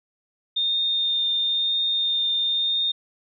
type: tone with vibrato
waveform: sine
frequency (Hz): 3642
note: A#7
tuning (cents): -41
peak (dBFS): -20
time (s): 0.56-2.92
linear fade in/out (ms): 10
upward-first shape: triangle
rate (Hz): 0.99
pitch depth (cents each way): 11
effects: none